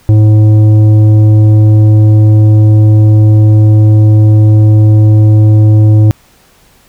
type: tone with tanh clipping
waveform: sine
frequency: 107.1 Hz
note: A2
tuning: 46 cents flat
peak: -3 dBFS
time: 0.09-6.11 s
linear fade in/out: 0 ms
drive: 9 dB
effects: pink hiss -45 dBFS RMS until 6.88 s